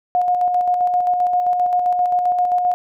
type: tone with tremolo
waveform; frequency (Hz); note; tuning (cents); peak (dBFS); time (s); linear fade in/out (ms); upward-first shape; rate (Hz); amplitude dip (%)
sine; 719; F#5; -50; -13; 0.15-2.74; 0; square; 7.6; 35
effects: none